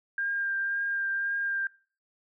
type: tone with vibrato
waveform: sine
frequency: 1600 Hz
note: G6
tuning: 35 cents sharp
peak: -27 dBFS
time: 0.18-1.67 s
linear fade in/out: 2 ms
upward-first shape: triangle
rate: 1.9 Hz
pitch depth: 18 cents each way
effects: noise-tail reverb RT60 0.4 s tail -21 dB re dry